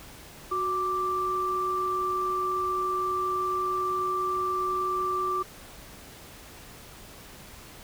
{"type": "tone pair together", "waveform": "sine", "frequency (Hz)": [369.1, 1174.7], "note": ["F#4", "D6"], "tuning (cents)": [-4, 0], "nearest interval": "octave + minor sixth", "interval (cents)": 2004, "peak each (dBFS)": [-32, -26], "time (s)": [0.51, 5.43], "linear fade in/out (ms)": 10, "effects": ["pink hiss -47 dBFS RMS until 7.83 s"]}